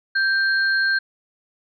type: tone pair together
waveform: sine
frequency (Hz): 1574 / 4236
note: G6 / C8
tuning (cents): +7 / +21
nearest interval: octave + perfect fourth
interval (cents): 1714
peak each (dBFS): -17 / -27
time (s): 0.15-0.99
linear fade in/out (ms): 10
effects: none